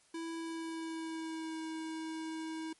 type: tone with pitch glide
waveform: square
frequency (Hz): 329.6 to 319.8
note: E4 to D#4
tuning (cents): 0 to +48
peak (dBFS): -39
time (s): 0.14-2.73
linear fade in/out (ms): 5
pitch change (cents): -52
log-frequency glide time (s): 0.35-1.61
effects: white hiss -67 dBFS RMS until 2.79 s + MP3 48 kbps